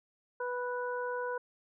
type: harmonic tone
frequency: 493 Hz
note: B4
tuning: 3 cents flat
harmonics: 1 / 2 / 3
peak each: -35 / -38 / -40 dBFS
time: 0.4-1.38 s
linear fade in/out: 5 ms
effects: none